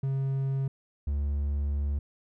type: tone pair in turn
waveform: triangle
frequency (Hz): 135.3 / 71.67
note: C#3 / D2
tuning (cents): -42 / -42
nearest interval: major seventh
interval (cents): 1100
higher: first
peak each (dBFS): -24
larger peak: neither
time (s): 0.03-0.68 / 1.07-1.99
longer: second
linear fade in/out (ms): 5
effects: none